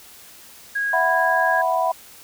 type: tone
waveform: sine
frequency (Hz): 1644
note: G#6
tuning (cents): -18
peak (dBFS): -20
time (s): 0.75-1.62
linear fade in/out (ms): 10
type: chord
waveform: sine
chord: E suspended second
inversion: none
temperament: equal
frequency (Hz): 659.3 / 740 / 987.8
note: E5 / F#5 / B5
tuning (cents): 0 / 0 / 0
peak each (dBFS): -22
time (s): 0.93-1.92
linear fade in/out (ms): 5
effects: white hiss -45 dBFS RMS until 2.23 s